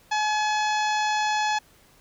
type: harmonic tone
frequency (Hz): 850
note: G#5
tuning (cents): +40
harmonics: 1 / 2 / 3 / 4 / 5 / 6 / 7 / 8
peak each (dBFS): -23 / -29 / -33 / -35 / -37 / -39 / -40 / -41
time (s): 0.11-1.59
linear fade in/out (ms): 10
effects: pink hiss -57 dBFS RMS until 2 s